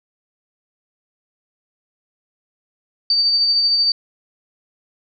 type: tone with tremolo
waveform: sine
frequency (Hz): 4611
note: D8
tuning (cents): -33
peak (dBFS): -12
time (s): 3.1-3.92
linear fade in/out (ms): 2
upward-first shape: sine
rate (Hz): 13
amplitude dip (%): 30
effects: none